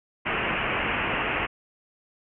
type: low-pass noise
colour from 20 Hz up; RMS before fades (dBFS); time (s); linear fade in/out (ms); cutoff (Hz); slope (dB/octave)
white; -27; 0.25-1.47; 20; 2900; 96
effects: none